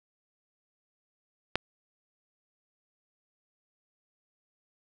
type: click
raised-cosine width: 0.3 ms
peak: -9 dBFS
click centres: 1.556 s
effects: none